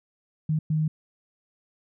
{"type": "tone bursts at uneven times", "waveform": "sine", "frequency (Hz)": 155.56, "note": "D#3", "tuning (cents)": 0, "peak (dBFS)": -21, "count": 2, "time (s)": [[0.49, 0.59], [0.7, 0.88]], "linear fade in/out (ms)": 5, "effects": []}